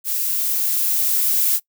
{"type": "noise with level ramp", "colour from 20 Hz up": "violet", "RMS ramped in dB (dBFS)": [-22, -17], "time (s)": [0.04, 1.6], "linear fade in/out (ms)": 50, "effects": ["noise-tail reverb RT60 0.1 s tail -22 dB re dry"]}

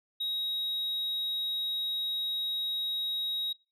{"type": "tone", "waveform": "sine", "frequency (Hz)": 3800, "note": "A#7", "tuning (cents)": 33, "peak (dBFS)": -27, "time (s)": [0.2, 3.53], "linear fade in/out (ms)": 10, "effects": ["noise-tail reverb RT60 0.3 s tail -24 dB re dry", "tanh soft clip ceiling -29 dBFS"]}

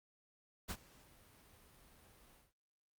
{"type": "noise with ADSR envelope", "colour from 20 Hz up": "pink", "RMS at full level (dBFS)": -41, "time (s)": [0.68, 2.53], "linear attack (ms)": 23, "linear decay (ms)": 59, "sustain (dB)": -23, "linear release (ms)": 180, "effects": ["noise-tail reverb RT60 0.2 s tail -23 dB re dry", "Opus 48 kbps"]}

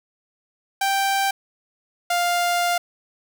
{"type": "tone pair in turn", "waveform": "sawtooth", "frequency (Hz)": [784, 700.5], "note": ["G5", "F5"], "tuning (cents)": [0, 5], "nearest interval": "major second", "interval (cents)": 195, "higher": "first", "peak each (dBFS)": -15, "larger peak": "neither", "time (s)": [[0.81, 1.31], [2.1, 2.78]], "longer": "second", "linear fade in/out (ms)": 5, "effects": []}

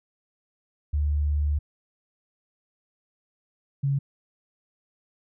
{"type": "tone pair in turn", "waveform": "sine", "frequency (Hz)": [73.6, 138.94], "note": ["D2", "C#3"], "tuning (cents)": [4, 4], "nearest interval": "major seventh", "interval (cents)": 1100, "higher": "second", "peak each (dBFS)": -21, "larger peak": "neither", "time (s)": [[0.93, 1.59], [3.83, 3.99]], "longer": "first", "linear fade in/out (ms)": 10, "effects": []}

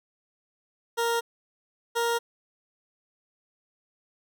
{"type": "tone pair in turn", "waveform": "20% pulse", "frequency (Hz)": [466.2, 468], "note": ["A#4", "A#4"], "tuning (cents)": [0, 7], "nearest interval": "unison", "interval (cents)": 7, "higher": "second", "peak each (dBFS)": -19, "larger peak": "neither", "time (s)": [[0.97, 1.21], [1.95, 2.19]], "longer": "neither", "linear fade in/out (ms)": 20, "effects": []}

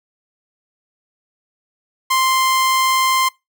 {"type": "tone", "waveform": "sawtooth", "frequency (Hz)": 1046.5, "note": "C6", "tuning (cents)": 0, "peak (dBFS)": -10, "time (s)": [2.1, 3.29], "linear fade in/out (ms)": 10, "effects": ["noise-tail reverb RT60 0.2 s tail -23 dB re dry"]}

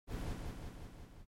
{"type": "noise with echo", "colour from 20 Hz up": "brown", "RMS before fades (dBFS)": -39, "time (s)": [0.07, 0.36], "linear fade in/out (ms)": 50, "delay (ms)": 180, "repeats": 5, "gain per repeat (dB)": -3, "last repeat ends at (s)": 1.26, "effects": ["MP3 64 kbps"]}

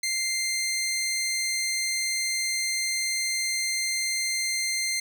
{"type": "tone", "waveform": "15% pulse", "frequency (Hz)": 2093, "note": "C7", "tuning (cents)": 0, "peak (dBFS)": -19, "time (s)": [0.03, 5], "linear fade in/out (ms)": 5, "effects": []}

